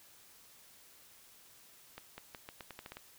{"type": "accelerating click train", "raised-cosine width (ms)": 0.3, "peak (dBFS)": -29, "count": 10, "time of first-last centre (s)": [1.98, 2.97], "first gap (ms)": 200, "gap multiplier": 0.84, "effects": ["white hiss -60 dBFS RMS until 3.18 s"]}